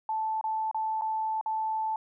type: tone with dropouts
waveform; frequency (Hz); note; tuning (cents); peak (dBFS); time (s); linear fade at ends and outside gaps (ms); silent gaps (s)
sine; 877; A5; -6; -27; 0.09-1.96; 2; 0.412-0.44 / 0.713-0.745 / 1.012-1.019 / 1.412-1.46
effects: none